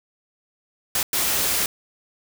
white noise bursts at uneven times, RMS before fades -22 dBFS, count 2, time 0.95-1.03 / 1.13-1.66 s, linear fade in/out 2 ms, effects none

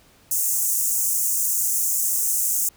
pink high-pass noise, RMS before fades -22 dBFS, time 0.31-2.69 s, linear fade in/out 5 ms, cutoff 6500 Hz, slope 48 dB/octave, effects pink hiss -55 dBFS RMS until 2.76 s

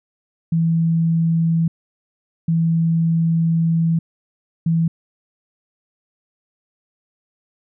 sine tone bursts at uneven times, 164.81 Hz, E3, in tune, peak -14 dBFS, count 3, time 0.52-1.68 / 2.48-3.99 / 4.66-4.88 s, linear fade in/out 5 ms, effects none

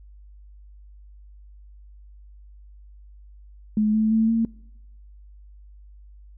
sine tone with pitch steps, 213.3 / 217.8 / 222.4 / 227 Hz, G#3 / A3 / A3 / A#3, +46 / -17 / +19 / -46 cents, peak -17 dBFS, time 3.77-4.45 s, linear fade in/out 2 ms, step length 170 ms, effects noise-tail reverb RT60 0.8 s tail -23 dB re dry + added 50 Hz sine -44 dBFS peak until 6.37 s

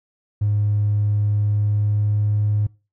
triangle tone with pitch glide, 103.83 to 104.55 Hz, G#2 to G#2, 0 to +12 cents, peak -13 dBFS, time 0.41-2.67 s, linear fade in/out 10 ms, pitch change +12 cents, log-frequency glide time 1.36-2.38 s, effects noise-tail reverb RT60 0.3 s tail -25 dB re dry + tanh soft clip ceiling -13 dBFS

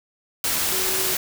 sine tone in noise, 376.1 Hz, F#4, 28 cents sharp, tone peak -31 dBFS, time 0.72-1.14 s, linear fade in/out 2 ms, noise white, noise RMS -23 dBFS, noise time 0.44-1.17 s, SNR -11 dB, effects none

